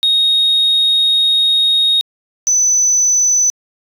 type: tone pair in turn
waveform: sine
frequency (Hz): 3736 / 6013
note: A#7 / F#8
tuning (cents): +3 / +27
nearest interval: minor sixth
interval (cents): 824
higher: second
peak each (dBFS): -8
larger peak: neither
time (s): 0.03-2.01 / 2.47-3.5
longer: first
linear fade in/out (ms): 0
effects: tanh soft clip ceiling -7 dBFS